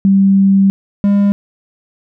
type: tone pair in turn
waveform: sine / triangle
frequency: 195.1 / 201.5 Hz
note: G3 / G3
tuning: -8 / +48 cents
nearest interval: minor second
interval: 56 cents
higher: second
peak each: -6 dBFS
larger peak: neither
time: 0.05-0.7 / 1.04-1.32 s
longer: first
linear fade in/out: 0 ms
effects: none